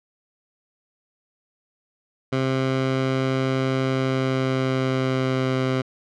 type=tone with pitch glide; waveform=15% pulse; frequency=132.1 to 130.43 Hz; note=C3 to C3; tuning=+17 to -5 cents; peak=-14 dBFS; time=2.32-5.82 s; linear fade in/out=10 ms; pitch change=-22 cents; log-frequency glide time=3.85-5.55 s; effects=low-pass 4000 Hz 12 dB/octave